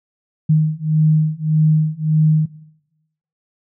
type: beating tone pair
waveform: sine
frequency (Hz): 154.6 / 156.3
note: D#3 / D#3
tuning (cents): -11 / +8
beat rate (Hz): 1.7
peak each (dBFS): -15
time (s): 0.49-2.46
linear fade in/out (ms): 10
effects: noise-tail reverb RT60 0.9 s tail -19 dB re dry